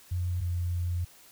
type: tone pair in turn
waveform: sine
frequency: 89.2 / 87.62 Hz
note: F2 / F2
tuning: +37 / +6 cents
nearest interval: unison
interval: 31 cents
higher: first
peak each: -27 dBFS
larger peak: neither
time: 0.11-0.41 / 0.41-1.05 s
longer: second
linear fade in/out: 10 ms
effects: white hiss -55 dBFS RMS until 1.31 s